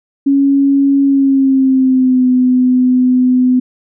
sine tone with pitch glide, 277.2 to 252.7 Hz, C#4 to B3, 0 to +40 cents, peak -7 dBFS, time 0.26-3.6 s, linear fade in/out 10 ms, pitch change -160 cents, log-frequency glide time 1.04-2.27 s, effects none

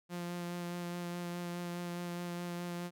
sawtooth tone with vibrato, 174.61 Hz, F3, in tune, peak -34 dBFS, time 0.09-2.91 s, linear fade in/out 50 ms, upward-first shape sine, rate 4.8 Hz, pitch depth 13 cents each way, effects none

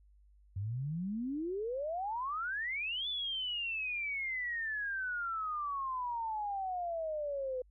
sine exponential two-way sweep, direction up then down, 93 to 3520 to 499.9 Hz, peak -34 dBFS, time 0.56-7.62 s, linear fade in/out 5 ms, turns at 3.08 s, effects added 50 Hz sine -60 dBFS peak until 7.7 s

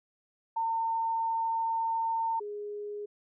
sine tone pair in turn, 907 / 414.2 Hz, A#5 / G#4, -48 / -5 cents, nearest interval octave + major second, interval 1357 cents, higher first, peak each -27 / -35 dBFS, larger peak first, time 0.56-2.4 / 2.4-3.06 s, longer first, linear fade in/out 10 ms, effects none

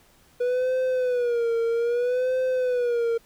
triangle tone with vibrato, 486.9 Hz, B4, 25 cents flat, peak -19 dBFS, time 0.4-3.18 s, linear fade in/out 10 ms, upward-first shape sine, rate 0.62 Hz, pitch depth 97 cents each way, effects pink hiss -58 dBFS RMS until 3.25 s

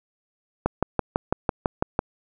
click train, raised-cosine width 1 ms, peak -6 dBFS, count 9, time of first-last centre 0.66-1.991 s, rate 6.01 Hz, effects none

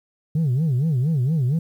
sine tone with vibrato, 142.1 Hz, C#3, 43 cents sharp, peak -15 dBFS, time 0.35-1.59 s, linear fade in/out 5 ms, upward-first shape sine, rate 4.3 Hz, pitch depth 270 cents each way, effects tanh soft clip ceiling -16 dBFS + 9-bit

